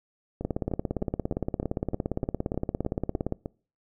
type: two click trains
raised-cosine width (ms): 2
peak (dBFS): -19 / -14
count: 11 / 51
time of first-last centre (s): 0.41-3.459 / 0.45-3.324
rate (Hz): 3.28 / 17.4
effects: noise-tail reverb RT60 0.4 s tail -24 dB re dry